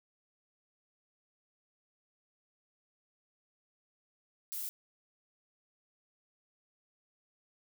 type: noise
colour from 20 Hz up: violet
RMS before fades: -39 dBFS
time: 4.52-4.69 s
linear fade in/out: 0 ms
effects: none